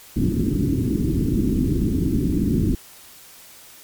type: low-pass noise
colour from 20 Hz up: white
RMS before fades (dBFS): -20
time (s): 0.16-2.75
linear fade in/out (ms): 5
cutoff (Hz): 340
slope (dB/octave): 48
effects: white hiss -45 dBFS RMS until 3.83 s + MP3 96 kbps